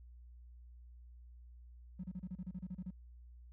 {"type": "tone bursts", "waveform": "triangle", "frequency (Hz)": 183, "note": "F#3", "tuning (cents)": -19, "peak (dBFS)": -36, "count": 12, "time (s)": [1.99, 2.907], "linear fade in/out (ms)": 10, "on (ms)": 48, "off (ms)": 31, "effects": ["tanh soft clip ceiling -38 dBFS", "added 60 Hz sine -53 dBFS peak until 3.52 s"]}